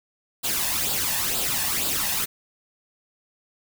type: noise with flanger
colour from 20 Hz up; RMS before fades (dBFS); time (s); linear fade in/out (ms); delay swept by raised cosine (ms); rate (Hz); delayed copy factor
white; -25; 0.43-2.26; 20; 0.24 to 1.16; 2.1; +0.6
effects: none